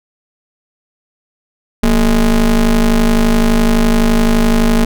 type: ring-modulated tone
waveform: square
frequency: 103.1 Hz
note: G#2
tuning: 12 cents flat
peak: -6 dBFS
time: 1.83-4.85 s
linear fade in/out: 5 ms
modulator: 129 Hz
effects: none